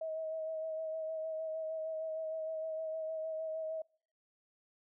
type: tone with vibrato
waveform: sine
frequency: 637 Hz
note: D#5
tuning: 41 cents sharp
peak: -36 dBFS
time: 0.01-3.82 s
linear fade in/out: 5 ms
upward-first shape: sine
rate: 6.5 Hz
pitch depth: 22 cents each way
effects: noise-tail reverb RT60 0.5 s tail -25 dB re dry